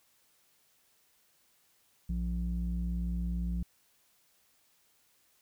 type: tone with low-pass filter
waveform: square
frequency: 58.8 Hz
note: A#1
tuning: 16 cents sharp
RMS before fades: -33 dBFS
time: 2.09-3.63 s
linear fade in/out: 5 ms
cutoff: 150 Hz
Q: 5.5
effects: white hiss -69 dBFS RMS until 5.41 s